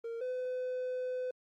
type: tone pair in turn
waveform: triangle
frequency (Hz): 461.8 / 505.8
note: A#4 / B4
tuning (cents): -16 / +41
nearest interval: major second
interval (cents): 157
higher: second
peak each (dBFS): -35 / -31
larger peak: second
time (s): 0.04-0.21 / 0.21-1.31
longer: second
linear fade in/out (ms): 5
effects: tanh soft clip ceiling -27 dBFS + Opus 24 kbps